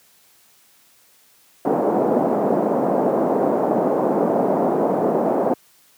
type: band-pass noise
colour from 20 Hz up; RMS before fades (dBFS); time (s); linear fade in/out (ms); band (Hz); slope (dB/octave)
white; -19; 1.65-5.54; 5; 190 to 710; 24
effects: white hiss -55 dBFS RMS until 5.97 s + high-pass 100 Hz 12 dB/octave